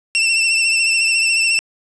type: tone with vibrato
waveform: sawtooth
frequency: 2686 Hz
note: E7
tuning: 32 cents sharp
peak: -10 dBFS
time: 0.15-1.59 s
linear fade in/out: 0 ms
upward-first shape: triangle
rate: 14 Hz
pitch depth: 45 cents each way
effects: resampled to 22050 Hz + 7-bit